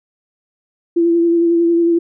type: tone with vibrato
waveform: sine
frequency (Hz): 338.4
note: E4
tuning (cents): +45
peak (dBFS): -10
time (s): 0.96-1.99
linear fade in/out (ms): 10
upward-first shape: sine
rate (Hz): 11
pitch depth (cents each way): 21
effects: none